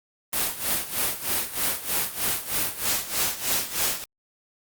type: noise with tremolo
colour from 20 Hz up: white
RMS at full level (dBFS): -23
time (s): 0.33-4.04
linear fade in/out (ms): 0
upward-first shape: sine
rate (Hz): 3.2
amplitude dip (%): 80
effects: Opus 32 kbps